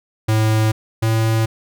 square tone pair in turn, 109.4 / 111.89 Hz, A2 / A2, -9 / +29 cents, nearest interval unison, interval 38 cents, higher second, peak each -14 / -15 dBFS, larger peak first, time 0.28-0.72 / 1.02-1.46 s, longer neither, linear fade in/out 10 ms, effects none

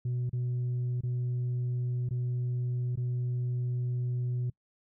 sine tone with dropouts, 123.47 Hz, B2, in tune, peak -26 dBFS, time 0.05-4.5 s, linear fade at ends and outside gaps 5 ms, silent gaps 0.295-0.33 / 1.009-1.034 / 2.09-2.108 / 2.957-2.973 s, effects noise-tail reverb RT60 0.1 s tail -26 dB re dry + tanh soft clip ceiling -27 dBFS

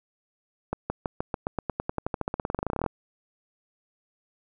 accelerating click train, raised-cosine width 1 ms, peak -13 dBFS, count 30, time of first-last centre 0.73-2.863 s, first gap 170 ms, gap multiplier 0.93, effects none

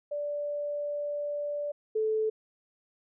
sine tone pair in turn, 584 / 436 Hz, D5 / A4, -10 / -16 cents, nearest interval perfect fourth, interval 506 cents, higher first, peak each -30 / -25 dBFS, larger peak second, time 0.11-1.72 / 1.95-2.3 s, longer first, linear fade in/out 10 ms, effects none

